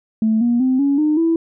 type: tone with pitch steps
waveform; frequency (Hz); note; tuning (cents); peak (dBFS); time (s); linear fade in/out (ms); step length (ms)
sine; 220 / 238.5 / 258.6 / 280.4 / 304 / 329.6; A3 / A#3 / C4 / C#4 / D#4 / E4; 0 / +40 / -20 / +20 / -40 / 0; -12; 0.22-1.36; 2; 190
effects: tanh soft clip ceiling -8 dBFS